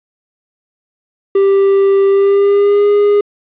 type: tone with pitch glide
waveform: triangle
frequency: 393.1 to 410.7 Hz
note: G4 to G#4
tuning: +5 to -19 cents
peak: -5 dBFS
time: 1.35-3.21 s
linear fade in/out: 5 ms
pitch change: +76 cents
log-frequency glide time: 2.08-2.88 s
effects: resampled to 8000 Hz + 7-bit